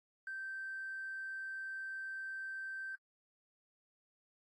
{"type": "tone", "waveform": "triangle", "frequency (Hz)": 1558, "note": "G6", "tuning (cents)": -11, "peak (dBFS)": -37, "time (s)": [0.27, 2.95], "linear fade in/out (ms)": 2, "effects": ["tanh soft clip ceiling -38 dBFS", "AAC 32 kbps"]}